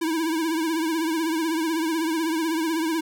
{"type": "tone with vibrato", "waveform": "square", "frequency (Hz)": 323.2, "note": "E4", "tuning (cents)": -34, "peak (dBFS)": -23, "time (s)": [0.01, 3.01], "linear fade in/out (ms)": 10, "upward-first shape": "triangle", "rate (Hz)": 16, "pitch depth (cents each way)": 88, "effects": []}